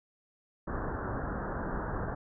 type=low-pass noise; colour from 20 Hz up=pink; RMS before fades=-35 dBFS; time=0.67-2.15 s; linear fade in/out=10 ms; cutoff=1700 Hz; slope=96 dB/octave; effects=none